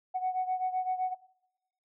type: beating tone pair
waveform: sine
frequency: 740 / 747.8 Hz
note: F#5 / F#5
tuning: 0 / +18 cents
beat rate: 7.8 Hz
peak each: -29 / -33 dBFS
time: 0.14-1.15 s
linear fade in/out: 20 ms
effects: noise-tail reverb RT60 0.9 s tail -21 dB re dry + tanh soft clip ceiling -23 dBFS

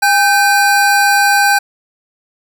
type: tone pair together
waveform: square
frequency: 810.6 / 1548 Hz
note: G#5 / G6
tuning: -42 / -22 cents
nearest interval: major seventh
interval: 1120 cents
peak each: -12 dBFS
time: 0.02-1.59 s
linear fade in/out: 10 ms
effects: none

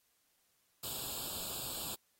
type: noise with comb filter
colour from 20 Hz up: white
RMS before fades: -41 dBFS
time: 0.83-1.95 s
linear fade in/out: 5 ms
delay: 0.25 ms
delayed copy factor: +1
effects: white hiss -75 dBFS RMS until 2.19 s + AAC 48 kbps

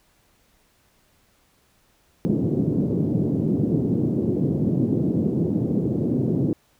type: band-pass noise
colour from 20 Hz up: pink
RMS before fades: -22 dBFS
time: 2.25-6.53 s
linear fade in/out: 0 ms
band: 130 to 370 Hz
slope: 24 dB/octave
effects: pink hiss -62 dBFS RMS until 6.79 s

